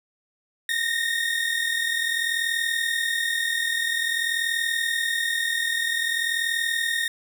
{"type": "tone pair together", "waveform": "30% pulse", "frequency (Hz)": [1826.5, 1867], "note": ["A#6", "A#6"], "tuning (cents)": [-36, 2], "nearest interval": "unison", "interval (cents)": 38, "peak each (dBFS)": -23, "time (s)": [0.69, 7.08], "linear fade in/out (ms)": 2, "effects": []}